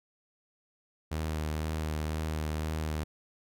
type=tone with vibrato; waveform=sawtooth; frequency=77.78 Hz; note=D#2; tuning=in tune; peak=-27 dBFS; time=1.11-3.04 s; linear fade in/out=10 ms; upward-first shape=sine; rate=2 Hz; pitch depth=20 cents each way; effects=none